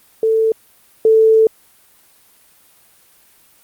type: tone pair in turn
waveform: sine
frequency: 444.3 / 442.4 Hz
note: A4 / A4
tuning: +17 / +9 cents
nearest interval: unison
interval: 8 cents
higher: first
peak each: -11 / -7 dBFS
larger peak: second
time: 0.23-0.52 / 1.05-1.47 s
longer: second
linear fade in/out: 2 ms
effects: white hiss -51 dBFS RMS until 3.63 s + Opus 32 kbps